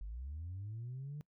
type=linear sweep; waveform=sine; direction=up; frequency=46.25 to 151.5 Hz; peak=-40 dBFS; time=0.01-1.21 s; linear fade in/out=0 ms; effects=noise-tail reverb RT60 0.1 s tail -23 dB re dry + tanh soft clip ceiling -38 dBFS